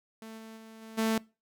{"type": "tone with level steps", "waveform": "sawtooth", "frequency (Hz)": 222.2, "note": "A3", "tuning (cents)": 17, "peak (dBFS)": [-39, -41, -44, -41, -22], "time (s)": [0.22, 1.18], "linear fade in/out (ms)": 2, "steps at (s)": [0.37, 0.56, 0.81, 0.97], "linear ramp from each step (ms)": 20, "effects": ["noise-tail reverb RT60 0.3 s tail -23 dB re dry"]}